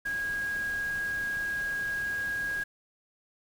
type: tone in noise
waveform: sine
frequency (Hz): 1641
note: G#6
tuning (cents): -21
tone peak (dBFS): -29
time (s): 0.05-2.64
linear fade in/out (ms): 10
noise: pink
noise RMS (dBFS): -45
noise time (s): 0.05-2.64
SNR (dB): +13
effects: none